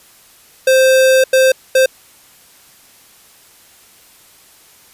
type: tone bursts at uneven times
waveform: square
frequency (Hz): 523.3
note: C5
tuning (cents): 0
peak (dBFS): -8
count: 3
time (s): 0.67-1.24 / 1.33-1.52 / 1.75-1.86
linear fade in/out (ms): 5
effects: white hiss -46 dBFS RMS until 4.93 s + resampled to 32000 Hz